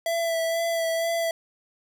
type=tone with vibrato; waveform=square; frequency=664 Hz; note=E5; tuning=12 cents sharp; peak=-24 dBFS; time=0.06-1.31 s; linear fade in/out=2 ms; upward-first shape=sine; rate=2.1 Hz; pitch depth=21 cents each way; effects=none